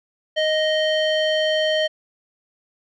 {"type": "tone with low-pass filter", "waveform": "square", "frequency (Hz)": 622.3, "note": "D#5", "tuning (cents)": 0, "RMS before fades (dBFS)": -20, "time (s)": [0.36, 1.88], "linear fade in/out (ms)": 20, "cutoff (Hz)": 3400, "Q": 2.9, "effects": []}